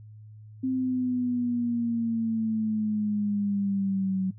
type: exponential sweep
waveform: sine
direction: down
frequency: 261.6 to 187.5 Hz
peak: -24 dBFS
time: 0.63-4.31 s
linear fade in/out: 10 ms
effects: noise-tail reverb RT60 0.1 s tail -20 dB re dry + added 107 Hz sine -44 dBFS peak until 4.38 s